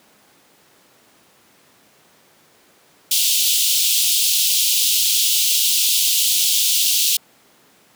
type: high-pass noise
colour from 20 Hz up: pink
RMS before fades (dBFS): -17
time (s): 3.11-7.17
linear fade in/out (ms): 5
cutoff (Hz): 2900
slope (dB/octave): 48
effects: pink hiss -53 dBFS RMS until 7.95 s + high-pass 200 Hz 12 dB/octave